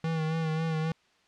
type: tone with vibrato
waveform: square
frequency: 160.1 Hz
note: D#3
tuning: 50 cents sharp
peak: -28 dBFS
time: 0.04-0.92 s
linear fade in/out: 2 ms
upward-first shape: sine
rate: 3.7 Hz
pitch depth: 36 cents each way
effects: white hiss -65 dBFS RMS until 1.27 s + low-pass 4000 Hz 12 dB/octave